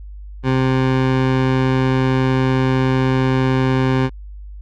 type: tone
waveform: 20% pulse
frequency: 130.81 Hz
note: C3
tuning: in tune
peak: -9 dBFS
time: 0.43-4.1 s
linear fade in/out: 50 ms
effects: added 50 Hz sine -31 dBFS peak until 4.61 s + low-pass 3000 Hz 12 dB/octave